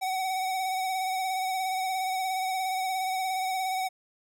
square tone with vibrato, 753 Hz, F#5, 30 cents sharp, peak -28 dBFS, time 0.01-3.89 s, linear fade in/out 20 ms, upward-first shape triangle, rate 17 Hz, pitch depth 38 cents each way, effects none

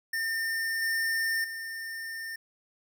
square tone with level steps, 1809 Hz, A6, 48 cents sharp, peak -29 / -27 / -36 dBFS, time 0.13-2.36 s, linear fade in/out 5 ms, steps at 0.82 / 1.44 s, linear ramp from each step 2 ms, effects none

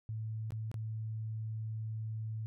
sine tone with dropouts, 110 Hz, A2, in tune, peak -36 dBFS, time 0.09-2.46 s, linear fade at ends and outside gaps 0 ms, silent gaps 0.506-0.521 / 0.715-0.742 s, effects none

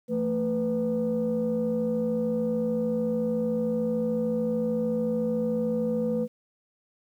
sine tone cluster, 170.1 / 223.6 / 495.1 Hz, F3 / A3 / B4, -45 / +28 / +4 cents, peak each -34 / -26 / -26 dBFS, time 0.08-6.28 s, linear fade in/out 50 ms, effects tanh soft clip ceiling -18 dBFS + 10-bit

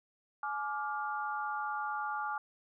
sine chord, D diminished, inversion second, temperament just, 845.8 / 1174.7 / 1409.6 Hz, Ab5 / D6 / F6, +31 / 0 / +16 cents, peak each -37 / -38 / -39 dBFS, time 0.43-2.38 s, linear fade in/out 2 ms, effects none

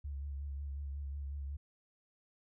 sine tone with vibrato, 70.4 Hz, C#2, 27 cents sharp, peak -38 dBFS, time 0.04-1.57 s, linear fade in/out 10 ms, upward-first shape sine, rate 5.5 Hz, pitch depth 41 cents each way, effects none

